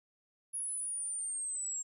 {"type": "linear sweep", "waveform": "sine", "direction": "down", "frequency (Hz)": [10510, 7459], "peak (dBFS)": -33, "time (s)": [0.53, 1.83], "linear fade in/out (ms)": 20, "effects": ["tanh soft clip ceiling -33 dBFS", "12-bit"]}